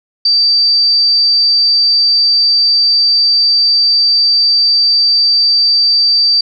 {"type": "tone", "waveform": "sine", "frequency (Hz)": 4652, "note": "D8", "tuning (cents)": -17, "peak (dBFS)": -7, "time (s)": [0.25, 6.41], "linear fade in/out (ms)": 5, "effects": []}